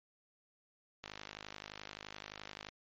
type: click train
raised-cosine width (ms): 0.2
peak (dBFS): -26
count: 86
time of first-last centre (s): 1.04-2.687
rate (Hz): 51.6
effects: low-pass 5000 Hz 12 dB/octave + MP3 32 kbps